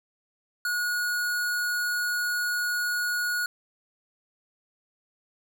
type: tone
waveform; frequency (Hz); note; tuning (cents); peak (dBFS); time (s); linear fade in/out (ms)
square; 1451; F#6; -34; -26; 0.65-3.46; 2
effects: none